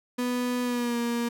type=tone with pitch glide; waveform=35% pulse; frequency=246.9 to 236.3 Hz; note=B3 to A#3; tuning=0 to +24 cents; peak=-24 dBFS; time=0.18-1.29 s; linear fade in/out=10 ms; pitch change=-76 cents; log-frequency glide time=0.63-0.97 s; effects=none